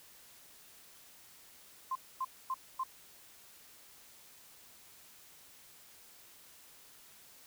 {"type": "tone bursts", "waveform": "sine", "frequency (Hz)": 1046.5, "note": "C6", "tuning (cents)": 0, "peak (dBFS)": -32, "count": 4, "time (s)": [1.91, 2.836], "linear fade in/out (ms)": 5, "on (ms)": 44, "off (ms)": 250, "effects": ["white hiss -58 dBFS RMS until 7.46 s"]}